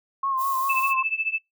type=tone with vibrato; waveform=sine; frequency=1072 Hz; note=C6; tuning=42 cents sharp; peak=-22 dBFS; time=0.23-1.03 s; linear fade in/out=5 ms; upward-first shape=sine; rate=5 Hz; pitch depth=44 cents each way
type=noise; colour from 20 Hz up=violet; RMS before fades=-35 dBFS; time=0.37-0.94 s; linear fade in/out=50 ms
type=tone with tremolo; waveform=sine; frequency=2629 Hz; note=E7; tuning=5 cents flat; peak=-19 dBFS; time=0.69-1.39 s; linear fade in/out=10 ms; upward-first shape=triangle; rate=14 Hz; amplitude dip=95%
effects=noise-tail reverb RT60 0.2 s tail -26 dB re dry